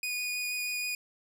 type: tone with vibrato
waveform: sawtooth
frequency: 2465 Hz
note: D#7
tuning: 17 cents flat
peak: -28 dBFS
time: 0.03-0.95 s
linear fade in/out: 2 ms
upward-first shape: sine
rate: 6.3 Hz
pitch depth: 8 cents each way
effects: none